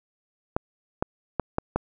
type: clicks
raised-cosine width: 1 ms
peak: -9 dBFS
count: 5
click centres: 0.565 / 1.025 / 1.397 / 1.584 / 1.76 s
effects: none